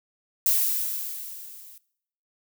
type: noise with level ramp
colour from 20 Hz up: violet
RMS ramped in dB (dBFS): -20 to -48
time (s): 0.46-1.78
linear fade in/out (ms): 2
effects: noise-tail reverb RT60 0.7 s tail -21 dB re dry